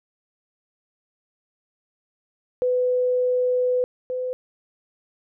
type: tone pair in turn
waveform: sine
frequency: 500 / 506.1 Hz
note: B4 / B4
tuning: +21 / +42 cents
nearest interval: unison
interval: 21 cents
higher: second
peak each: -18 / -24 dBFS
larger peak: first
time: 2.62-3.84 / 4.1-4.33 s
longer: first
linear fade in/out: 0 ms
effects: none